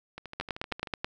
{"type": "two click trains", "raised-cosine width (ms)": 0.3, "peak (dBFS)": [-24, -14], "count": [10, 7], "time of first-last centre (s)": [[0.18, 0.872], [0.4, 1.045]], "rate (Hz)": [13, 9.3], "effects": []}